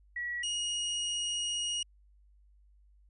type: tone pair in turn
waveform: sine / sawtooth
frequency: 1929 / 2879 Hz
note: B6 / F#7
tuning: -41 / -48 cents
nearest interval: perfect fifth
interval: 693 cents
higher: second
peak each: -33 / -28 dBFS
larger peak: second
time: 0.16-0.43 / 0.43-1.83 s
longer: second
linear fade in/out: 5 ms
effects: added 50 Hz sine -59 dBFS peak until 3.09 s + resampled to 22050 Hz